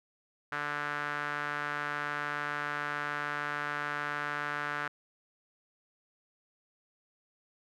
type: tone with band-pass filter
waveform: sawtooth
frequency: 146.83 Hz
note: D3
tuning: in tune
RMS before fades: -35 dBFS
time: 0.52-4.88 s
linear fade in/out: 5 ms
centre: 1500 Hz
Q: 3.2
effects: none